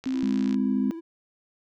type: click train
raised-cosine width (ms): 0.2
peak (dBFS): -24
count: 31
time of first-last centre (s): 0.04-0.543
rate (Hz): 59.6
type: tone with pitch glide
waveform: sine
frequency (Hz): 261.9 to 259.5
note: C4 to C4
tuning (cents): +2 to -14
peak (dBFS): -24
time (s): 0.06-0.91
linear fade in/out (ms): 2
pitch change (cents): -16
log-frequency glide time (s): 0.23-0.59
type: tone with vibrato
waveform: triangle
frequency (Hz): 329.6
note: E4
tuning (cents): 0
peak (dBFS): -32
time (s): 0.13-1.01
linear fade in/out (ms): 20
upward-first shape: triangle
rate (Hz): 19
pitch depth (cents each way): 39
type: tone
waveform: sine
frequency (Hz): 205.5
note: G#3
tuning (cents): -18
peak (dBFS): -25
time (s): 0.23-0.91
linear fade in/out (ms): 0
effects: none